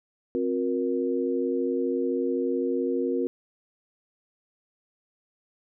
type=tone cluster; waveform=sine; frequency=264.1 / 359.7 / 471.5 Hz; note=C4 / F#4 / A#4; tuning=+16 / -49 / +20 cents; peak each=-28 dBFS; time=0.35-3.27 s; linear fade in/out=0 ms; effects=none